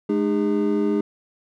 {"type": "tone cluster", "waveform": "triangle", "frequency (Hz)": [211, 305.2, 406], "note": ["G#3", "D#4", "G#4"], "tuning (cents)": [28, -33, -39], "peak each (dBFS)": -21, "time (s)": [0.09, 1.01], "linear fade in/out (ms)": 5, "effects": []}